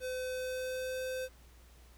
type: tone with pitch glide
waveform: square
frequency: 510 to 515 Hz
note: C5 to C5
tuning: -44 to -28 cents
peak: -36 dBFS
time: 0-1.29 s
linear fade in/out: 50 ms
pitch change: +16 cents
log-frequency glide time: 0.35-1 s
effects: added 60 Hz sine -56 dBFS peak until 1.97 s + pink hiss -63 dBFS RMS until 1.97 s